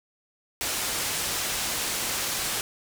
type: low-pass noise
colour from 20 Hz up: white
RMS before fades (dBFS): -29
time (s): 0.61-2.61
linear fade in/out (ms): 0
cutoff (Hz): 10000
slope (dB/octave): 12
effects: none